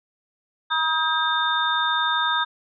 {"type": "tone cluster", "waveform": "sine", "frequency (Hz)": [956, 1265, 1603, 3635], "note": ["A#5", "D#6", "G6", "A#7"], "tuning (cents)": [43, 28, 38, -44], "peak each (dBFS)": -25, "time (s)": [0.7, 2.45], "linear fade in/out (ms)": 20, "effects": []}